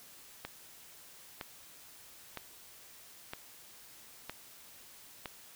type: click train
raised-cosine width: 0.3 ms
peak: -23 dBFS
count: 6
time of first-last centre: 0.45-5.258 s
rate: 1.04 Hz
effects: white hiss -55 dBFS RMS until 5.55 s